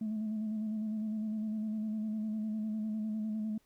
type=tone with vibrato; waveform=sine; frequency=216 Hz; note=A3; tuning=32 cents flat; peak=-31 dBFS; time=0.01-3.58 s; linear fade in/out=5 ms; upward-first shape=square; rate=9.9 Hz; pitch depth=28 cents each way; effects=tanh soft clip ceiling -30 dBFS + pink hiss -72 dBFS RMS until 3.65 s